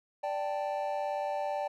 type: chord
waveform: triangle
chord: D suspended fourth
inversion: none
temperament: just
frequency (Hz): 587.3 / 783.1 / 881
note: D5 / G5 / A5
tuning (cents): 0 / -2 / +2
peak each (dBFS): -32 / -33 / -36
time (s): 0.23-1.68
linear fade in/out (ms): 10
effects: none